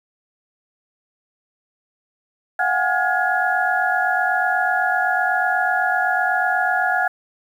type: tone cluster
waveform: sine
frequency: 692 / 740 / 821 / 1427 / 1678 Hz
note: F5 / F#5 / G#5 / F6 / G#6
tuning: -16 / 0 / -20 / +37 / +17 cents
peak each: -27 / -21 / -27 / -22 / -22 dBFS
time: 2.59-7.08 s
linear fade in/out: 5 ms
effects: 8-bit